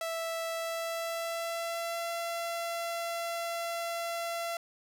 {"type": "tone with pitch glide", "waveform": "sawtooth", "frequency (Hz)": [659.3, 677.8], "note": ["E5", "E5"], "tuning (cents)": [0, 48], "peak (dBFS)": -29, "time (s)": [0.01, 4.57], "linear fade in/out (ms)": 2, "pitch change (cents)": 48, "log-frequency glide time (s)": [0.54, 2.11], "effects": []}